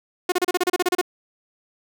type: tone bursts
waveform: sawtooth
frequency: 360.8 Hz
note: F#4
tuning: 44 cents flat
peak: -13 dBFS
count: 12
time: 0.29-1.014 s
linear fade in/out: 5 ms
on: 31 ms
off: 32 ms
effects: none